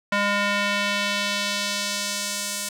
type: tone with band-pass filter sweep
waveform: square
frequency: 203.3 Hz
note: G#3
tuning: 37 cents flat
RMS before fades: -25 dBFS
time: 0.12-2.69 s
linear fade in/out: 5 ms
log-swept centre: 1700 to 8600 Hz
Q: 1
effects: none